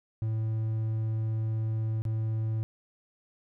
triangle tone with dropouts, 110.5 Hz, A2, 8 cents sharp, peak -25 dBFS, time 0.22-2.63 s, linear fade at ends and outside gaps 0 ms, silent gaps 2.02-2.052 s, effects none

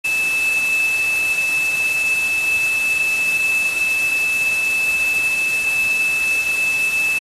sine tone in noise, 2623 Hz, E7, 9 cents flat, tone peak -16 dBFS, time 0.04-7.19 s, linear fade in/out 10 ms, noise white, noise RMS -29 dBFS, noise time 0.04-7.19 s, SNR +10 dB, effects AAC 32 kbps

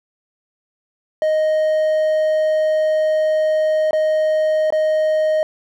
triangle tone with dropouts, 622.3 Hz, D#5, in tune, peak -12 dBFS, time 1.22-5.43 s, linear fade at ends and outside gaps 1 ms, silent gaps 3.909-3.931 / 4.704-4.724 s, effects none

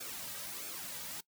white noise with flanger, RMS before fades -43 dBFS, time 0-1.21 s, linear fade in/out 10 ms, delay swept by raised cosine 1 to 2.9 ms, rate 1.5 Hz, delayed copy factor -0.7, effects noise-tail reverb RT60 0.1 s tail -21 dB re dry

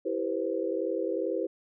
sine chord, C major seventh, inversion first, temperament equal with one note detuned, 329.6 / 392 / 483.2 / 523.3 Hz, E4 / G4 / B4 / C5, 0 / 0 / -38 / 0 cents, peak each -33 dBFS, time 0.05-1.47 s, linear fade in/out 10 ms, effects none

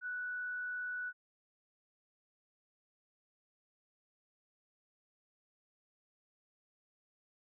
sine tone with frequency modulation, 1480 Hz, F#6, in tune, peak -37 dBFS, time 0.01-1.13 s, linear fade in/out 50 ms, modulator 57.3 Hz, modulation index 0.22, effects none

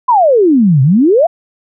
sine exponential two-way sweep, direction down then up, 1046.5 to 126.1 to 717 Hz, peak -5 dBFS, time 0.08-1.27 s, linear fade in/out 10 ms, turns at 0.82 s, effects none

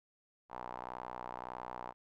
sawtooth tone with band-pass filter, 61.74 Hz, B1, in tune, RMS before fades -45 dBFS, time 0.49-1.94 s, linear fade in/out 50 ms, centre 910 Hz, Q 3.7, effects none

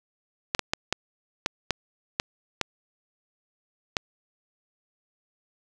clicks, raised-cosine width 0.2 ms, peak -6 dBFS, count 9, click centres 0.549 / 0.593 / 0.735 / 0.926 / 1.461 / 1.707 / 2.199 / 2.613 / 3.968 s, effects none

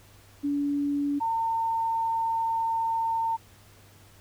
sine tone pair in turn, 286.1 / 907.3 Hz, D4 / A#5, -45 / -47 cents, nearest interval octave + minor sixth, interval 1998 cents, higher second, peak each -24 dBFS, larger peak neither, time 0.43-1.2 / 1.2-3.37 s, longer second, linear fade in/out 20 ms, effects added 99 Hz sine -55 dBFS peak until 4.2 s + pink hiss -56 dBFS RMS until 4.2 s

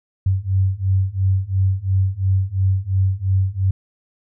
sine beating tone pair, 94 / 96.9 Hz, F#2 / G2, +28 / -20 cents, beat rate 2.9 Hz, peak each -19 / -18 dBFS, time 0.26-3.71 s, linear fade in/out 5 ms, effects none

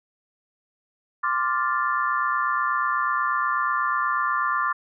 sine chord, D minor seventh, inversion third, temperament equal, 1046.5 / 1174.7 / 1396.9 / 1760 Hz, C6 / D6 / F6 / A6, 0 / 0 / 0 / 0 cents, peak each -27 / -24 / -28 / -29 dBFS, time 1.23-4.73 s, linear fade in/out 10 ms, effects none

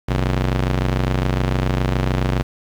sawtooth ring-modulated tone, 92.5 Hz, F#2, in tune, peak -10 dBFS, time 0.08-2.43 s, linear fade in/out 10 ms, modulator 32.7 Hz, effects low-pass 4000 Hz 12 dB/octave + 7-bit

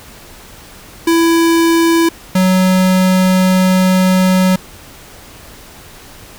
square tone pair in turn, 332.4 / 185.8 Hz, E4 / F#3, +15 / +7 cents, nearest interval minor seventh, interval 1008 cents, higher first, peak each -9 dBFS, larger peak neither, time 1.07-2.09 / 2.35-4.56 s, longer second, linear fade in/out 5 ms, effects pink hiss -37 dBFS RMS until 6.38 s

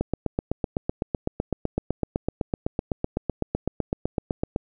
click train, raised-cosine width 2 ms, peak -10 dBFS, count 37, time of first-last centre 0.01-4.561 s, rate 7.91 Hz, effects none

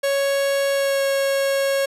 45% pulse tone with pitch glide, 554.4 to 549 Hz, C#5 to C#5, 0 to -17 cents, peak -18 dBFS, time 0.03-1.86 s, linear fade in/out 10 ms, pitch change -17 cents, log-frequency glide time 0.72-1.02 s, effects resampled to 32000 Hz

